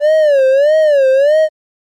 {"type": "tone with vibrato", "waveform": "triangle", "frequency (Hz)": 575, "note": "D5", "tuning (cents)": -37, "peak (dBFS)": -5, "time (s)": [0, 1.49], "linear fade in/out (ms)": 50, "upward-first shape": "sine", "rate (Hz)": 1.6, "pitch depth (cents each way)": 160, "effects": ["Opus 24 kbps"]}